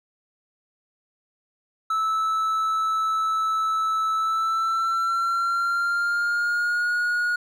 triangle tone with pitch glide, 1309 to 1444.1 Hz, E6 to F#6, -13 to -42 cents, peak -19 dBFS, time 1.9-7.36 s, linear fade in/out 5 ms, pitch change +171 cents, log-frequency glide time 4.15-6.93 s, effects none

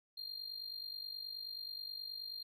triangle tone with amplitude modulation, 4200 Hz, C8, 6 cents sharp, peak -38 dBFS, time 0.17-2.43 s, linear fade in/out 10 ms, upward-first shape sine, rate 49.4 Hz, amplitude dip 75%, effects none

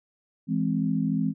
sine chord, E augmented, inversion none, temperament equal, 164.81 / 207.7 / 261.6 Hz, E3 / G#3 / B#3, 0 / 0 / 0 cents, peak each -27 dBFS, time 0.47-1.34 s, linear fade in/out 50 ms, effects none

